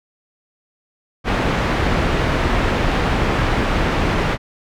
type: low-pass noise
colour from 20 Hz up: pink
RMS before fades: -18 dBFS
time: 1.24-4.38 s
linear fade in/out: 50 ms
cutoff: 2400 Hz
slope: 12 dB/octave
effects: none